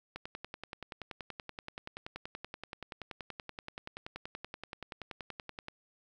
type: click train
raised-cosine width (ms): 0.3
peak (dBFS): -25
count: 59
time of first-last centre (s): 0.16-5.684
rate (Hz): 10.5
effects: 11-bit